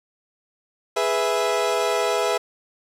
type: chord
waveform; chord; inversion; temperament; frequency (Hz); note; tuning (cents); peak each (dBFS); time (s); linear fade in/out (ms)
30% pulse; E major; first; equal; 415.3 / 493.9 / 659.3; G#4 / B4 / E5; 0 / 0 / 0; -22 / -22 / -21; 0.96-2.38; 10
effects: low-pass 10000 Hz 12 dB/octave + 8-bit